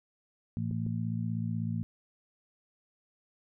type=harmonic tone; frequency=56.2 Hz; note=A1; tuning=37 cents sharp; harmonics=2 / 3 / 4; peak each=-33 / -35 / -36 dBFS; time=0.57-1.83 s; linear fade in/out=0 ms
type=clicks; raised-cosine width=3 ms; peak=-31 dBFS; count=2; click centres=0.711 / 0.865 s
effects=none